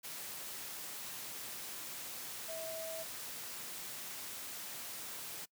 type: tone in noise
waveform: sine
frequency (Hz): 648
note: E5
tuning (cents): -30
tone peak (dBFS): -42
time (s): 2.48-3.04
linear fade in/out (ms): 20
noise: white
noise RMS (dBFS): -45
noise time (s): 0.03-5.46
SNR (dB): 0
effects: noise-tail reverb RT60 0.1 s tail -24 dB re dry + high-pass 100 Hz 12 dB/octave